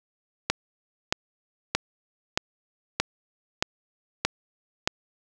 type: click train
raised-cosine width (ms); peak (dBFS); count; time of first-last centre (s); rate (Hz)
0.2; -4; 8; 0.5-4.875; 1.6
effects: none